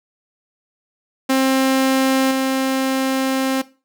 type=tone with level steps; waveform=sawtooth; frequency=265.1 Hz; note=C4; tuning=23 cents sharp; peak=-10 / -13 dBFS; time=1.29-3.62 s; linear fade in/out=10 ms; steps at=2.31 s; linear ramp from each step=2 ms; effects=noise-tail reverb RT60 0.3 s tail -17 dB re dry